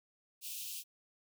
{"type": "high-pass noise", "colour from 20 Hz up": "white", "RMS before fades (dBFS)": -43, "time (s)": [0.41, 0.84], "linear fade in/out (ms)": 50, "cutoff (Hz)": 2500, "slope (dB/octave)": 96, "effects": []}